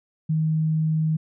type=tone; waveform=sine; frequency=157.5 Hz; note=D#3; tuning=21 cents sharp; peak=-19 dBFS; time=0.29-1.17 s; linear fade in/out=10 ms; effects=none